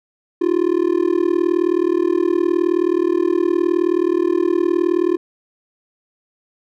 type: tone with amplitude modulation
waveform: triangle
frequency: 349.2 Hz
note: F4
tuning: in tune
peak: -8 dBFS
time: 0.41-5.17 s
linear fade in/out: 10 ms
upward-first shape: sine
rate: 39.1 Hz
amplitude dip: 100%
effects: none